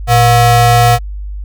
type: ring-modulated tone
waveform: square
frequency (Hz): 300.2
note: D4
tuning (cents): +38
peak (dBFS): -3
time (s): 0.07-0.99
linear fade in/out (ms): 50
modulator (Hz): 417
effects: added 50 Hz sine -20 dBFS peak until 1.44 s